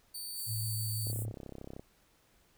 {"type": "tone", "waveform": "15% pulse", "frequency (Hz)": 4554, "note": "C#8", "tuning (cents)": 46, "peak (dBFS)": -33, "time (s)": [0.14, 1.12], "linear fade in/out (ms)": 10}
{"type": "high-pass noise", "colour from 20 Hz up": "pink", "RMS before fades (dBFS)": -42, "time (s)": [0.34, 1.26], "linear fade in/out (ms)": 50, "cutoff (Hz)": 7700, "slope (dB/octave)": 96}
{"type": "tone with vibrato", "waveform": "sine", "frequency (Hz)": 109.6, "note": "A2", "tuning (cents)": -6, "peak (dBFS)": -34, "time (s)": [0.46, 1.33], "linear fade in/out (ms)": 50, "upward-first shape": "sine", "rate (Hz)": 6.1, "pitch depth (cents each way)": 17}
{"type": "click train", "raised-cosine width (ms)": 2, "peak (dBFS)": -31, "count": 25, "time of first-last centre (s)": [1.07, 1.795], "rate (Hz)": 33.1}
{"effects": ["pink hiss -68 dBFS RMS until 2.57 s"]}